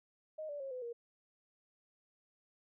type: tone with pitch steps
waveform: sine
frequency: 622.3 / 580.6 / 541.7 / 505.5 / 471.6 Hz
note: D#5 / D5 / C#5 / B4 / A#4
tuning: 0 / -20 / -40 / +40 / +20 cents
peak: -40 dBFS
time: 0.38-0.93 s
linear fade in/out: 10 ms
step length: 110 ms
effects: none